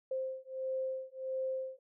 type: beating tone pair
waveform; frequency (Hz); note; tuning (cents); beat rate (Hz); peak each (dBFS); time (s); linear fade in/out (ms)
sine; 523.3 / 524.8; C5 / C5; 0 / +5; 1.5; -38 / -38; 0.11-1.79; 5
effects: none